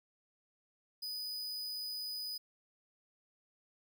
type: tone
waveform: 45% pulse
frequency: 4978 Hz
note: D#8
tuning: in tune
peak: -38 dBFS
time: 1.02-2.38 s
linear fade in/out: 10 ms
effects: none